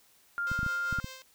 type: tone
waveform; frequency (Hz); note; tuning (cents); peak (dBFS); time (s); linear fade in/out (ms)
sine; 1400; F6; +4; -29; 0.38-1; 0
type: tone with tremolo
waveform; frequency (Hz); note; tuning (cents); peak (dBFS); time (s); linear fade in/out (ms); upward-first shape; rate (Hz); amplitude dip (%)
5% pulse; 523.3; C5; 0; -31; 0.47-1.22; 0; sine; 5.1; 50
type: clicks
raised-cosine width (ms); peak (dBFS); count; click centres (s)
5; -23; 7; 0.516 / 0.591 / 0.631 / 0.664 / 0.927 / 0.987 / 1.044
effects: white hiss -63 dBFS RMS until 1.34 s